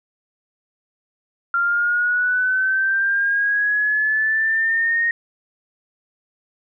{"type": "linear sweep", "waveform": "sine", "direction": "up", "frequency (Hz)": [1382, 1864.7], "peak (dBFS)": -16, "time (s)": [1.54, 5.11], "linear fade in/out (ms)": 2, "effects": []}